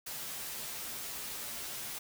white noise with comb filter, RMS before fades -41 dBFS, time 0.06-1.99 s, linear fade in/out 10 ms, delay 11 ms, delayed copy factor -0.7, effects none

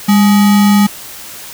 sine tone with sample-and-hold, 202.8 Hz, G#3, 41 cents flat, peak -5 dBFS, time 0.08-0.87 s, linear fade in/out 10 ms, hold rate 1050 Hz, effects white hiss -30 dBFS RMS until 1.53 s

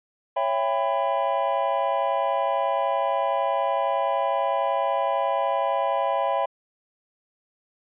triangle chord, C# half-diminished seventh, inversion none, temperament just, 554.4 / 665.2 / 798.3 / 997.9 Hz, C#5 / E5 / G5 / B5, 0 / +16 / +31 / +18 cents, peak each -25 dBFS, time 0.36-6.46 s, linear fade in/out 10 ms, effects resampled to 8000 Hz

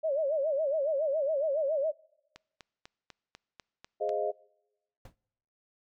sine tone with vibrato, 590 Hz, D5, 8 cents sharp, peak -26 dBFS, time 0.03-1.92 s, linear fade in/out 20 ms, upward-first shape sine, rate 7.2 Hz, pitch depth 160 cents each way
click train, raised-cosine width 0.2 ms, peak -29 dBFS, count 8, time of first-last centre 2.36-4.093 s, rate 4.04 Hz
sine chord, F minor seventh, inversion first, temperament equal, 415.3 / 523.3 / 622.3 / 698.5 Hz, Ab4 / C5 / Eb5 / F5, 0 / 0 / 0 / 0 cents, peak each -33 / -36 / -31 / -35 dBFS, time 4-4.32 s, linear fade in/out 20 ms
brown noise with exponential decay, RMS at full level -41 dBFS, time 5.05-5.16 s, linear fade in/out 5 ms, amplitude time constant 22 ms
effects noise-tail reverb RT60 1.0 s tail -26 dB re dry

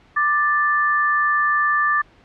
sine tone pair together, 1183 / 1760 Hz, D6 / A6, +12 / 0 cents, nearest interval perfect fifth, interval 688 cents, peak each -18 dBFS, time 0.16-2.02 s, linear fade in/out 10 ms, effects pink hiss -52 dBFS RMS until 2.24 s + low-pass 3000 Hz 12 dB/octave

